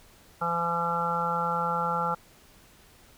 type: harmonic tone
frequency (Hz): 170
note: F3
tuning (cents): -46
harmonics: 1 / 3 / 4 / 5 / 6 / 7 / 8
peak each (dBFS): -35 / -34 / -41 / -30 / -41 / -34 / -29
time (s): 0.41-2.15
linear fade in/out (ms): 10
effects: pink hiss -56 dBFS RMS until 3.17 s